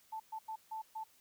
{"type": "tone bursts at uneven times", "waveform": "sine", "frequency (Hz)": 880, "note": "A5", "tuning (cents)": 0, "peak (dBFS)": -39, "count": 5, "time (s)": [[0.12, 0.2], [0.32, 0.39], [0.48, 0.56], [0.71, 0.82], [0.95, 1.04]], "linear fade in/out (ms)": 10, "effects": ["white hiss -67 dBFS RMS until 1.2 s"]}